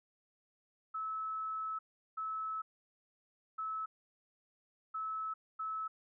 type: tone bursts at uneven times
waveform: sine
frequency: 1300 Hz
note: E6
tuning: 24 cents flat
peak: -36 dBFS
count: 5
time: 0.94-1.79 / 2.17-2.62 / 3.58-3.86 / 4.94-5.34 / 5.59-5.88 s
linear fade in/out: 10 ms
effects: none